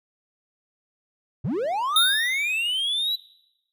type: linear sweep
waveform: triangle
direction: up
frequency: 95.4 to 3979 Hz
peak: -21 dBFS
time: 1.44-3.16 s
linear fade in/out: 10 ms
type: tone with exponential decay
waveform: square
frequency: 3681 Hz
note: A#7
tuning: 23 cents flat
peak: -15 dBFS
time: 1.96-2.84 s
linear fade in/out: 2 ms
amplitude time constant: 190 ms
effects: noise-tail reverb RT60 0.9 s tail -21 dB re dry